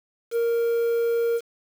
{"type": "tone with quantisation", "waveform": "triangle", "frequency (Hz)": 466.2, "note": "A#4", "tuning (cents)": 0, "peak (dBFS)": -18, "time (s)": [0.31, 1.41], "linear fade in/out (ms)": 50, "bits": 7, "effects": []}